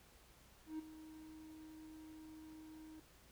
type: tone with ADSR envelope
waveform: triangle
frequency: 313.6 Hz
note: D#4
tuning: 14 cents sharp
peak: -38 dBFS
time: 0.66-3 s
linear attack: 130 ms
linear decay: 13 ms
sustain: -13 dB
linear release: 5 ms
effects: added 60 Hz sine -70 dBFS peak until 3.31 s + pink hiss -66 dBFS RMS until 3.31 s